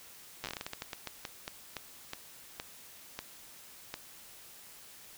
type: slowing click train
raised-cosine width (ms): 0.2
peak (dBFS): -20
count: 21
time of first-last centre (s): 0.44-3.941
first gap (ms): 8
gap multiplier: 1.27
effects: white hiss -53 dBFS RMS until 5.17 s